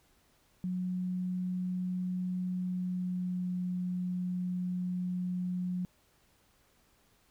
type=tone with pitch glide; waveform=sine; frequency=182.2 to 180.52 Hz; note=F#3 to F#3; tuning=-26 to -42 cents; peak=-31 dBFS; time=0.64-5.85 s; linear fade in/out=0 ms; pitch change=-16 cents; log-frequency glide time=2.55-3.55 s; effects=pink hiss -68 dBFS RMS until 7.3 s